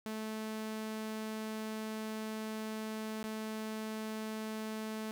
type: tone with dropouts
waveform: sawtooth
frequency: 218 Hz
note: A3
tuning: 16 cents flat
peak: -34 dBFS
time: 0.06-5.11 s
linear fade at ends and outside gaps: 0 ms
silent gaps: 3.23-3.241 s
effects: none